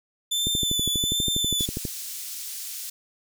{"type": "tone with vibrato", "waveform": "sawtooth", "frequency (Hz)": 3520, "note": "A7", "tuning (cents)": 0, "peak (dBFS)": -20, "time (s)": [0.31, 1.66], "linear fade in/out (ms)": 10, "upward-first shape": "triangle", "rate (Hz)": 1.3, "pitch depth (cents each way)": 32}
{"type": "click train", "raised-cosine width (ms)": 3, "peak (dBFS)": -16, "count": 18, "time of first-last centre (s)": [0.47, 1.852], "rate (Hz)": 12.3}
{"type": "high-pass noise", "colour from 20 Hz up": "pink", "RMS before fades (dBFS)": -35, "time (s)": [1.59, 2.9], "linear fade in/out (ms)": 5, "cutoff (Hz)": 5600, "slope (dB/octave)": 12}
{"effects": []}